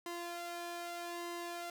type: tone with flanger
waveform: sawtooth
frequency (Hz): 345.5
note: F4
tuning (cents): -19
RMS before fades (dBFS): -43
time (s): 0.06-1.7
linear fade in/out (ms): 2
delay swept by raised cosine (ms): 1 to 1.68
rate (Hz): 0.81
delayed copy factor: +0.65
effects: none